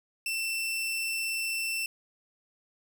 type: tone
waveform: sawtooth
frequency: 2681 Hz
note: E7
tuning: 29 cents sharp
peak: -26 dBFS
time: 0.26-1.86 s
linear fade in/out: 2 ms
effects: none